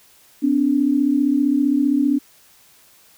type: tone pair together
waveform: sine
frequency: 253.5 / 288.8 Hz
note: B3 / D4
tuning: +45 / -29 cents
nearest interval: major second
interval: 226 cents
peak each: -19 / -16 dBFS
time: 0.42-2.19 s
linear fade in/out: 20 ms
effects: white hiss -52 dBFS RMS until 3.17 s